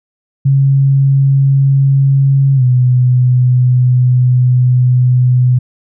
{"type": "tone with pitch glide", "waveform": "sine", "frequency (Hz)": [136.9, 125.54], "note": ["C#3", "B2"], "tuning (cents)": [-21, 29], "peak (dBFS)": -6, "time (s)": [0.45, 5.59], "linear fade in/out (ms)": 10, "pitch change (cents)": -150, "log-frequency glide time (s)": [2.55, 2.63], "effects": []}